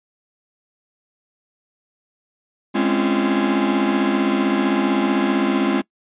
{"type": "chord", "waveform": "45% pulse", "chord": "Db major seventh", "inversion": "second", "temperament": "equal with one note detuned", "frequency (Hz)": [207.7, 261.6, 277.2, 342.4], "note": ["Ab3", "C4", "Db4", "F4"], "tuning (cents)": [0, 0, 0, -34], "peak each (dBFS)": -22, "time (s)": [2.74, 5.82], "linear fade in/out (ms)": 20, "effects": ["noise-tail reverb RT60 0.1 s tail -23 dB re dry", "resampled to 8000 Hz"]}